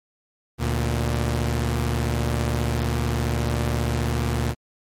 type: tone pair together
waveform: sawtooth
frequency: 73.46 / 117.7 Hz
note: D2 / A#2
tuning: +1 / +17 cents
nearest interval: minor sixth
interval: 816 cents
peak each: -20 dBFS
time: 0.58-4.55 s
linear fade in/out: 50 ms
effects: MP3 64 kbps

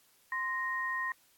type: tone pair together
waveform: sine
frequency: 1042.3 / 1864.7 Hz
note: C6 / A#6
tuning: -7 / 0 cents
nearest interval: minor seventh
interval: 1007 cents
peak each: -36 / -33 dBFS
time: 0.32-1.12 s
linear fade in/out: 2 ms
effects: white hiss -66 dBFS RMS until 1.37 s + AAC 64 kbps

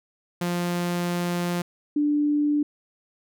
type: tone pair in turn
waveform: sawtooth / sine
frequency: 175.1 / 294.5 Hz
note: F3 / D4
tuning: +5 / +5 cents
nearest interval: major sixth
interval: 900 cents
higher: second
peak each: -20 / -19 dBFS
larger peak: second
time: 0.41-1.62 / 1.96-2.63 s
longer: first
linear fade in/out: 5 ms
effects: none

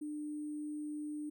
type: tone with sample-and-hold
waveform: sine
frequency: 299.5 Hz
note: D4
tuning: 34 cents sharp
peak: -38 dBFS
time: 0.01-1.3 s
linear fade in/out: 10 ms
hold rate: 8820 Hz
effects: none

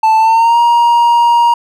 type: tone with pitch glide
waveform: triangle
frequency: 881 to 944.2 Hz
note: A5 to A#5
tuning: +2 to +22 cents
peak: -4 dBFS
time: 0.03-1.54 s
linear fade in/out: 5 ms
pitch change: +120 cents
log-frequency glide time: 0.18-0.59 s
effects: none

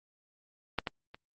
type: clicks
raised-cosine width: 0.3 ms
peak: -12 / -16 / -30 dBFS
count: 3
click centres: 0.787 / 0.872 / 1.145 s
effects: Opus 32 kbps

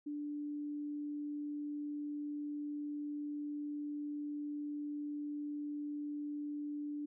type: tone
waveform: sine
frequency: 293.7 Hz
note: D4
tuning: in tune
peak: -38 dBFS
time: 0.06-7.06 s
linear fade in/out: 10 ms
effects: none

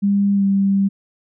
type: tone with pitch glide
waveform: sine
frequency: 200.4 to 196.62 Hz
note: G3 to G3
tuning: +38 to +5 cents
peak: -13 dBFS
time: 0.02-0.89 s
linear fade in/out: 20 ms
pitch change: -33 cents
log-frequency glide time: 0.34-0.44 s
effects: none

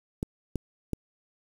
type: clicks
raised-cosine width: 3 ms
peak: -16 dBFS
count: 3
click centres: 0.229 / 0.557 / 0.933 s
effects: 7-bit

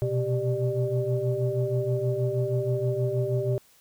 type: tone cluster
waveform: sine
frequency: 122.1 / 128.4 / 393 / 596 Hz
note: B2 / C3 / G4 / D5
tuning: -19 / -32 / +4 / +25 cents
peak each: -28 / -28 / -28 / -31 dBFS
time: 0.02-3.58 s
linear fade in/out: 0 ms
effects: tanh soft clip ceiling -13 dBFS + white hiss -59 dBFS RMS until 3.8 s

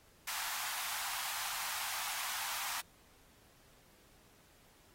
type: high-pass noise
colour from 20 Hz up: pink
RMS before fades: -40 dBFS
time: 0.27-2.81 s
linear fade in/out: 5 ms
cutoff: 760 Hz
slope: 48 dB/octave
effects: pink hiss -65 dBFS RMS until 4.94 s + AAC 48 kbps

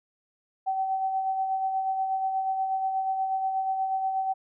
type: tone with tremolo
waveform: sine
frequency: 766 Hz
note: G5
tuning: 40 cents flat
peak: -23 dBFS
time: 0.66-4.34 s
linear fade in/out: 20 ms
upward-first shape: sine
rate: 8.3 Hz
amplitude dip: 40%
effects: none

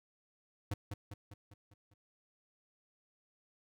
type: tone with echo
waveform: square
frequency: 101.3 Hz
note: G#2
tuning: 43 cents flat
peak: -34 dBFS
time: 0.71-0.74 s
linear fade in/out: 5 ms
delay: 200 ms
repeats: 6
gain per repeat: -5 dB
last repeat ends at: 1.94 s
effects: none

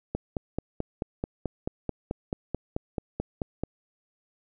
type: click train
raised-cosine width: 2 ms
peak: -15 dBFS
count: 17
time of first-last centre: 0.15-3.636 s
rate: 4.59 Hz
effects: none

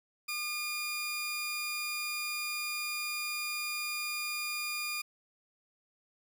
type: tone pair together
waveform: sawtooth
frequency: 1212 / 2424 Hz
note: D#6 / D#7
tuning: -46 / -46 cents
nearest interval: octave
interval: 1200 cents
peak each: -39 / -30 dBFS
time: 0.28-5.02 s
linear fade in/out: 10 ms
effects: none

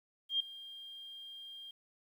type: tone with ADSR envelope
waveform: sine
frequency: 3207 Hz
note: G7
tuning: 39 cents sharp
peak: -27 dBFS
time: 0.29-1.71 s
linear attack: 110 ms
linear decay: 6 ms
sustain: -19 dB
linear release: 4 ms
effects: 11-bit

